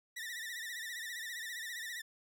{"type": "tone with vibrato", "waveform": "sawtooth", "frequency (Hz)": 1864.7, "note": "A#6", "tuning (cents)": 0, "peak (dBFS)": -37, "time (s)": [0.16, 2.02], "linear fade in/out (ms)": 10, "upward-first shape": "sine", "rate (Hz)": 15, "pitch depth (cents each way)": 96, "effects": []}